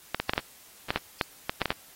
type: clicks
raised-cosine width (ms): 0.3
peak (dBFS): -9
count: 12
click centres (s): 0.146 / 0.2 / 0.295 / 0.335 / 0.379 / 0.905 / 0.96 / 1.212 / 1.495 / 1.617 / 1.657 / 1.705
effects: white hiss -53 dBFS RMS until 1.95 s + AAC 48 kbps